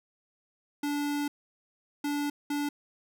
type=tone bursts at uneven times; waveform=square; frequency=290.1 Hz; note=D4; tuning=21 cents flat; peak=-29 dBFS; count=3; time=0.83-1.28 / 2.04-2.3 / 2.5-2.69 s; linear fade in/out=5 ms; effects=none